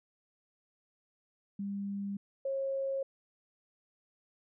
sine tone pair in turn, 199.8 / 542.1 Hz, G3 / C#5, +33 / -39 cents, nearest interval octave + perfect fourth, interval 1728 cents, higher second, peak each -34 / -31 dBFS, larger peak second, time 1.59-2.17 / 2.45-3.03 s, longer neither, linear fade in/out 5 ms, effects none

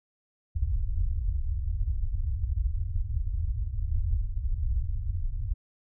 pink low-pass noise, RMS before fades -28 dBFS, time 0.55-5.54 s, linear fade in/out 10 ms, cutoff 100 Hz, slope 48 dB/octave, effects none

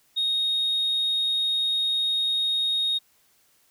sine tone, 3729 Hz, A#7, in tune, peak -20 dBFS, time 0.16-2.99 s, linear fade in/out 20 ms, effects tanh soft clip ceiling -19 dBFS + white hiss -63 dBFS RMS until 3.7 s

